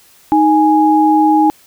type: tone pair together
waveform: sine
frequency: 311.4 / 830.6 Hz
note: D#4 / G#5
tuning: +2 / 0 cents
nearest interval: octave + perfect fourth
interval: 1698 cents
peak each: -10 dBFS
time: 0.32-1.5 s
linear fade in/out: 0 ms
effects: white hiss -47 dBFS RMS until 1.66 s